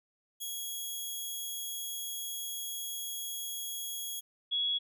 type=tone pair in turn; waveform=10% pulse / sine; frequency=3322 / 3351 Hz; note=G#7 / G#7; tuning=0 / +15 cents; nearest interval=unison; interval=15 cents; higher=second; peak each=-28 dBFS; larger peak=neither; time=0.4-4.21 / 4.51-4.79 s; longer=first; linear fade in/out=20 ms; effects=none